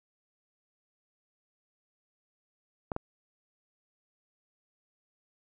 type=clicks; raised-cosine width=1 ms; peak=-18 dBFS; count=2; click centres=2.918 / 2.964 s; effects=none